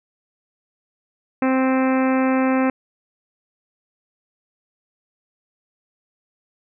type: harmonic tone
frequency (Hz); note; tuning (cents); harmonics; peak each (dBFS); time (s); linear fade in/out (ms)
261.6; C4; 0; 1 / 2 / 3 / 4 / 5 / 6 / 7 / 8 / 9 / 10; -17 / -23 / -27 / -29 / -31 / -33 / -34 / -35 / -36 / -37; 1.42-2.7; 2
effects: none